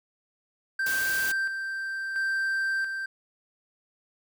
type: tone with tremolo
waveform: triangle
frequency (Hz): 1568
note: G6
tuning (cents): 0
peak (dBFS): -23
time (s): 0.79-3.06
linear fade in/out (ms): 5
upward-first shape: square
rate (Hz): 0.73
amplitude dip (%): 45
type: noise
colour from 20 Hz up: white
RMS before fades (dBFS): -34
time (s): 0.86-1.32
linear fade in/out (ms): 5
effects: none